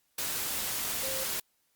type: tone in noise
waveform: sine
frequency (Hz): 530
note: C5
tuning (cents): +22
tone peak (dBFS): -37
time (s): 1.03-1.24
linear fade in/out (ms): 5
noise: white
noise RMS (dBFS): -33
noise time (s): 0.18-1.4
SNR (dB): -7
effects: white hiss -73 dBFS RMS until 1.75 s + Opus 48 kbps